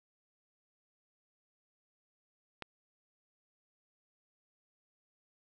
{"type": "click", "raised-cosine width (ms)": 0.3, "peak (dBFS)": -24, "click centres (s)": 2.623, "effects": []}